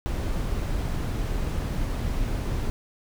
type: noise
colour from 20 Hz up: brown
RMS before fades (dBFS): -27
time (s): 0.06-2.7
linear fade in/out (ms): 0
effects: none

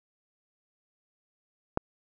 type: click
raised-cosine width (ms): 1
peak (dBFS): -11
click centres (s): 1.774
effects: none

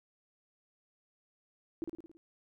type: tone with echo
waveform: sine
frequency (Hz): 329.6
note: E4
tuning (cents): 0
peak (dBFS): -32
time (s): 1.82-1.84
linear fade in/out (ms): 0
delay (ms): 55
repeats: 6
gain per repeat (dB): -4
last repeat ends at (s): 2.17
effects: none

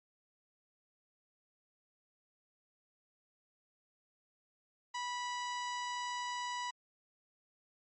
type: tone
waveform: sawtooth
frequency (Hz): 981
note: B5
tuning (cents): -12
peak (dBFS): -33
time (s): 4.94-6.71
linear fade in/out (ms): 10
effects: MP3 32 kbps

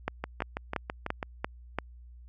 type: two click trains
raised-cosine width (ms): 0.5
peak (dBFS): -17 / -14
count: 7 / 6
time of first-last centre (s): 0.24-1.228 / 0.08-1.786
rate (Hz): 6.07 / 2.93
effects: added 60 Hz sine -47 dBFS peak until 2.28 s

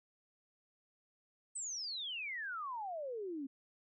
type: exponential sweep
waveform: sine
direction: down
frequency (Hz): 8372 to 261.6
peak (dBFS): -39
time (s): 1.55-3.47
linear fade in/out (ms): 10
effects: none

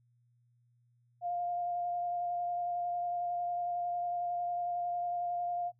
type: tone with vibrato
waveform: sine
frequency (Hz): 703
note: F5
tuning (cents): +11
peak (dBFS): -32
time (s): 1.21-5.72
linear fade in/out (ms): 50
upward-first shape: square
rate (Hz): 11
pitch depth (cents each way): 10
effects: noise-tail reverb RT60 0.1 s tail -20 dB re dry + added 120 Hz sine -67 dBFS peak until 5.79 s

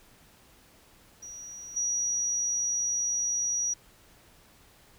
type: tone with level steps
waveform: sine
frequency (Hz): 5790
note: F#8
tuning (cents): -38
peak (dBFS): -40 / -26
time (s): 1.22-3.74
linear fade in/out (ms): 10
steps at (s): 1.76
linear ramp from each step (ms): 10
effects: pink hiss -58 dBFS RMS until 4.98 s

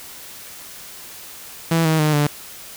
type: tone with pitch steps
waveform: sawtooth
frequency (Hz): 164.81 / 158.65 / 152.71 / 147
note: E3 / D#3 / D#3 / D3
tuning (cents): 0 / +34 / -32 / +2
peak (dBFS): -11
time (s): 1.71-2.27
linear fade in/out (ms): 5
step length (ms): 140
effects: white hiss -38 dBFS RMS until 2.76 s

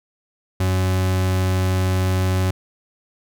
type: tone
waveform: 40% pulse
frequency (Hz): 93.2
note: F#2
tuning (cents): +13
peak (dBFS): -16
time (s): 0.6-2.51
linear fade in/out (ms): 5
effects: none

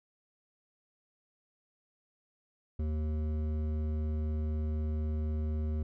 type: tone with hard clipping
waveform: triangle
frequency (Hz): 77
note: D#2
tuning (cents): -17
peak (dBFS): -32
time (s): 2.79-5.83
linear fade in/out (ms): 5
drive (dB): 15
effects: none

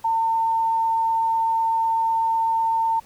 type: tone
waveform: sine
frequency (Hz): 904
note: A5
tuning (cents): +47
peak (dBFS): -18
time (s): 0.04-3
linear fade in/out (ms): 10
effects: pink hiss -52 dBFS RMS until 3.05 s

